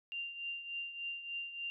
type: tone with tremolo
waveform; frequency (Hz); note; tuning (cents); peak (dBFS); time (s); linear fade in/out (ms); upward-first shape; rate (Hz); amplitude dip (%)
sine; 2783; F7; -7; -36; 0.12-1.7; 0; triangle; 3.4; 70
effects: none